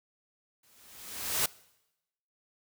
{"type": "noise with exponential growth", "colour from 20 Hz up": "white", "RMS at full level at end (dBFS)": -26, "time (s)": [0.63, 1.46], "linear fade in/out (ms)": 5, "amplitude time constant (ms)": 180, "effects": ["noise-tail reverb RT60 0.9 s tail -22 dB re dry"]}